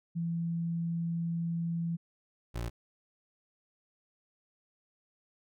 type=tone pair in turn; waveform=sine / 25% pulse; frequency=168 / 58.61 Hz; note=E3 / A#1; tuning=+33 / +10 cents; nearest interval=octave + tritone; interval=1823 cents; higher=first; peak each=-30 / -30 dBFS; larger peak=neither; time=0.15-1.97 / 2.54-2.7 s; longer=first; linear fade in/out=20 ms; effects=none